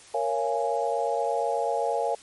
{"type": "chord", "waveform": "sine", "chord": "Bb minor seventh", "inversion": "none", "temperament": "equal with one note detuned", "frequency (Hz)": [466.2, 554.4, 686.1, 830.6], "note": ["Bb4", "Db5", "F5", "Ab5"], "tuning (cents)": [0, 0, -31, 0], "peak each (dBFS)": -29, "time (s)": [0.14, 2.15], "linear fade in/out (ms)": 5, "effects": ["white hiss -50 dBFS RMS until 2.22 s", "MP3 48 kbps"]}